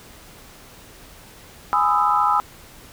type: chord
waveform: sine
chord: E major seventh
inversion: first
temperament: equal with one note detuned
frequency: 830.6 / 1001 / 1244.5 / 1318.5 Hz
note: G#5 / B5 / D#6 / E6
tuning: 0 / +23 / 0 / 0 cents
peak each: -21 dBFS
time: 1.73-2.4 s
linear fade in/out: 0 ms
effects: pink hiss -45 dBFS RMS until 2.92 s